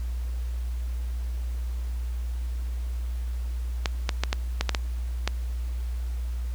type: clicks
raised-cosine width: 0.2 ms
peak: -7 dBFS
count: 8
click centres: 3.858 / 4.092 / 4.236 / 4.329 / 4.61 / 4.693 / 4.748 / 5.276 s
effects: added 60 Hz sine -27 dBFS peak until 6.54 s + pink hiss -51 dBFS RMS until 6.54 s